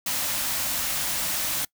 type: band-stop noise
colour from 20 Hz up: white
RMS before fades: -27 dBFS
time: 0.06-1.65 s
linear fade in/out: 5 ms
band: 340 to 500 Hz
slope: 96 dB/octave
effects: noise-tail reverb RT60 0.1 s tail -24 dB re dry